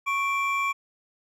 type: tone pair together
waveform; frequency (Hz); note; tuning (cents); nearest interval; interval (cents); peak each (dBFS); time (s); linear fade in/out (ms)
triangle; 1105.1 / 2349; C#6 / D7; -6 / 0; octave + minor second; 1306; -24 / -25; 0.06-0.73; 20
effects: none